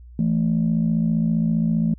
sine tone pair together, 166.67 / 221.8 Hz, E3 / A3, +19 / +14 cents, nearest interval perfect fourth, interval 495 cents, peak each -19 dBFS, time 0.19-1.94 s, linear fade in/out 2 ms, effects tanh soft clip ceiling -12 dBFS + added 60 Hz sine -40 dBFS peak until 1.98 s

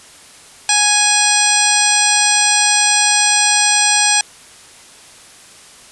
harmonic tone, 830.6 Hz, G#5, in tune, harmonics 1 / 2 / 3 / 4 / 5 / 6 / 7 / 9 / 10, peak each -19 / -21 / -19 / -21 / -21 / -22 / -18 / -20 / -17 dBFS, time 0.69-4.21 s, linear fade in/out 2 ms, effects white hiss -41 dBFS RMS until 5.91 s + resampled to 24000 Hz

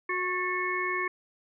harmonic tone with a mistuned harmonic, 365.3 Hz, F#4, 22 cents flat, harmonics 1 / 3 / 5 / 6, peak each -34 / -32 / -33 / -32 dBFS, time 0.09-1.08 s, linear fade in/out 5 ms, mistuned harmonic 5, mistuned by -48 cents, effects none

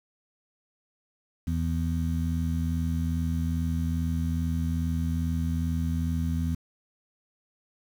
harmonic tone, 82.41 Hz, E2, in tune, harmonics 1 / 2 / 3, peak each -27 / -30 / -32 dBFS, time 1.47-6.55 s, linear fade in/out 5 ms, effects 8-bit

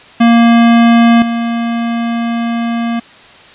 square tone with level steps, 233.1 Hz, A#3, in tune, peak -5 / -14 dBFS, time 0.2-3 s, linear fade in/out 10 ms, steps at 1.22 s, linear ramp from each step 2 ms, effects white hiss -38 dBFS RMS until 3.54 s + resampled to 8000 Hz

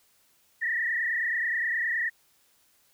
sine tone with frequency modulation, 1864.7 Hz, A#6, in tune, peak -25 dBFS, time 0.61-2.1 s, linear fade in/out 20 ms, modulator 29.5 Hz, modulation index 3.1, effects white hiss -65 dBFS RMS until 2.93 s

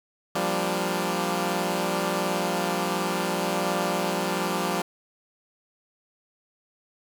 10% pulse chord, G minor seventh, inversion third, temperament equal, 174.61 / 196 / 233.1 / 293.7 Hz, F3 / G3 / Bb3 / D4, 0 / 0 / 0 / 0 cents, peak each -20 / -20 / -26 / -25 dBFS, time 0.35-4.82 s, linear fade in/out 5 ms, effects 8-bit

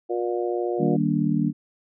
harmonic tone, 119.1 Hz, A#2, 38 cents sharp, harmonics 3 / 4 / 5 / 6, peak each -25 / -29 / -32 / -32 dBFS, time 0.09-0.97 s, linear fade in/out 20 ms
sine chord, Eb major seventh, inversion none, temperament just, 155.56 / 194.45 / 233.3 / 291.7 Hz, Eb3 / G3 / Bb3 / D4, 0 / -14 / +2 / -12 cents, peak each -25 dBFS, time 0.78-1.53 s, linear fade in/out 50 ms
effects none

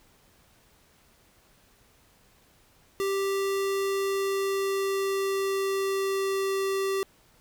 square tone with pitch glide, 392 to 388.8 Hz, G4 to G4, 0 to -14 cents, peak -26 dBFS, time 3-7.03 s, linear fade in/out 0 ms, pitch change -14 cents, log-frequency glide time 3.99-6.58 s, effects pink hiss -61 dBFS RMS until 7.4 s

